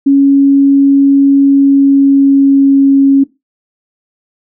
sine tone with pitch glide, 277.2 to 274.6 Hz, C#4 to C#4, 0 to -16 cents, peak -3 dBFS, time 0.06-3.24 s, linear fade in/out 10 ms, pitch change -16 cents, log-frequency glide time 1.44-3 s, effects noise-tail reverb RT60 0.2 s tail -17 dB re dry

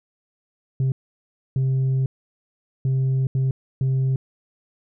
sine tone bursts at uneven times, 132.2 Hz, C3, 18 cents sharp, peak -15 dBFS, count 5, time 0.8-0.92 / 1.56-2.06 / 2.85-3.27 / 3.35-3.51 / 3.81-4.16 s, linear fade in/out 2 ms, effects tanh soft clip ceiling -17 dBFS

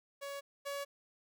sawtooth tone pair in turn, 561 / 564 Hz, C#5 / C#5, +21 / +30 cents, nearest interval unison, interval 9 cents, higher second, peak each -37 / -34 dBFS, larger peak second, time 0.21-0.41 / 0.65-0.85 s, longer neither, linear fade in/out 20 ms, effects none

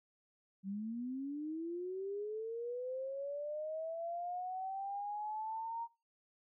sine linear sweep, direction up, 188.1 to 936 Hz, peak -38 dBFS, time 0.63-5.88 s, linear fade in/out 50 ms, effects noise-tail reverb RT60 0.3 s tail -22 dB re dry

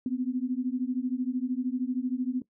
sine beating tone pair, 246.9 / 259.9 Hz, B3 / C4, 0 / -11 cents, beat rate 13 Hz, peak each -30 dBFS, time 0.06-2.42 s, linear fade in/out 2 ms, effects noise-tail reverb RT60 0.1 s tail -19 dB re dry

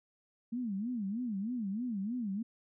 sine tone with vibrato, 220 Hz, A3, in tune, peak -33 dBFS, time 0.52-2.43 s, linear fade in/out 10 ms, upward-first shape sine, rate 3.2 Hz, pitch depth 240 cents each way, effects none

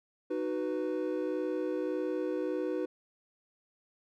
triangle chord, B major, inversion first, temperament just, 308.7 / 370.4 / 493.9 Hz, D#4 / F#4 / B4, -14 / +2 / 0 cents, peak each -33 dBFS, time 0.3-2.86 s, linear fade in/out 10 ms, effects none

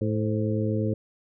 harmonic tone with a mistuned harmonic, 108.6 Hz, A2, 22 cents flat, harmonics 1 / 2 / 3 / 4 / 5, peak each -26 / -29 / -31 / -32 / -33 dBFS, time 0.01-0.94 s, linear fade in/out 5 ms, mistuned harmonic 5, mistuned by -55 cents, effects none

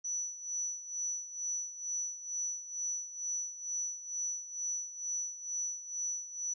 sine tone with tremolo, 5930 Hz, F#8, 3 cents sharp, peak -32 dBFS, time 0.04-6.54 s, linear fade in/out 10 ms, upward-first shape sine, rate 2.2 Hz, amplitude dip 75%, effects none

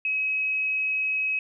sine tone, 2552 Hz, D#7, 43 cents sharp, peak -23 dBFS, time 0.05-1.39 s, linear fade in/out 2 ms, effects none

